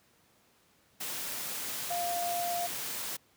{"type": "tone in noise", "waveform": "sine", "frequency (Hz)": 698.5, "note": "F5", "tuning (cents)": 0, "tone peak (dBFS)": -31, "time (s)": [1.9, 2.67], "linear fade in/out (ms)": 10, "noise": "white", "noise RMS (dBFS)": -37, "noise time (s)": [1, 3.17], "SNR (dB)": 3, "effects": ["pink hiss -66 dBFS RMS until 3.36 s", "high-pass 100 Hz 12 dB/octave"]}